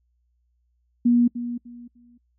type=tone with echo; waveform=sine; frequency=240 Hz; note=B3; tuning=49 cents flat; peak=-14 dBFS; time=1.05-1.28 s; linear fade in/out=10 ms; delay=300 ms; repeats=3; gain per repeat=-12 dB; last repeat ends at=2.18 s; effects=noise-tail reverb RT60 0.1 s tail -23 dB re dry + added 60 Hz sine -65 dBFS peak until 2.38 s

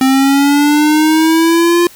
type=linear sweep; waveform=square; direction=up; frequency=261.6 to 349.2 Hz; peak=-8 dBFS; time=0.01-1.87 s; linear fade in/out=2 ms; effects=white hiss -39 dBFS RMS until 1.95 s

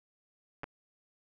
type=clicks; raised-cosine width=0.5 ms; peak=-24 dBFS; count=2; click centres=0.634 / 0.641 s; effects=none

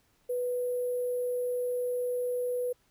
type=tone with sample-and-hold; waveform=sine; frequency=493.9 Hz; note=B4; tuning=in tune; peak=-28 dBFS; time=0.29-2.73 s; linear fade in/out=10 ms; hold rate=11025 Hz; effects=pink hiss -69 dBFS RMS until 2.9 s

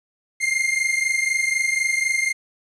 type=tone pair together; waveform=45% pulse; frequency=2101 / 2125 Hz; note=C7 / C7; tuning=+7 / +26 cents; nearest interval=unison; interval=19 cents; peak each=-22 dBFS; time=0.4-2.33 s; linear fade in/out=20 ms; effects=resampled to 24000 Hz + 9-bit

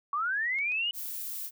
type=linear sweep; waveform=sine; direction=up; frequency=1108.7 to 2954 Hz; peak=-27 dBFS; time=0.13-0.91 s; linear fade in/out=2 ms
type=clicks; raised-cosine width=0.2 ms; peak=-33 dBFS; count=2; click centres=0.587 / 0.72 s
type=noise; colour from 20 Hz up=violet; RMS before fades=-37 dBFS; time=0.93-1.51 s; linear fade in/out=50 ms
effects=none

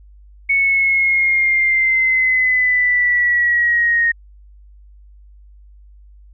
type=linear sweep; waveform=sine; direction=down; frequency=2217 to 1857 Hz; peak=-12 dBFS; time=0.49-4.12 s; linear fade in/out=10 ms; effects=added 50 Hz sine -41 dBFS peak until 6.33 s

